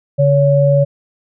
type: tone pair together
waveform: sine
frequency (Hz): 142.5 / 562.8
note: C#3 / C#5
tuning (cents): +48 / +26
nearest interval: 2 octaves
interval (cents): 2378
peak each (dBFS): -11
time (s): 0.18-0.85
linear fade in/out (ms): 20
effects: none